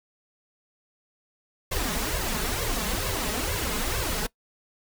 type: noise with flanger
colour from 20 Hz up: pink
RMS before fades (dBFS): -28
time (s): 1.71-4.27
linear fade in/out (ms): 10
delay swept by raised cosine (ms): 1.8 to 4.8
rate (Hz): 2.2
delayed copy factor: +0.9
effects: noise-tail reverb RT60 0.1 s tail -21 dB re dry